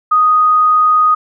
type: tone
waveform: sine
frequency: 1244.5 Hz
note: D#6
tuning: in tune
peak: -7 dBFS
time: 0.11-1.15 s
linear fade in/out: 10 ms
effects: none